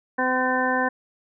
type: harmonic tone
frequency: 255.6 Hz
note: C4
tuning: 40 cents flat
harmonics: 1 / 2 / 3 / 4 / 6 / 7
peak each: -27 / -27 / -27 / -27 / -27 / -27 dBFS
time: 0.18-0.89 s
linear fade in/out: 10 ms
effects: none